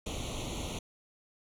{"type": "noise with comb filter", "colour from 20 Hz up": "pink", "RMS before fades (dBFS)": -37, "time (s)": [0.06, 0.79], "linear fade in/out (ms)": 5, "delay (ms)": 0.3, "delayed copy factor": 0.95, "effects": ["low-pass 9000 Hz 12 dB/octave"]}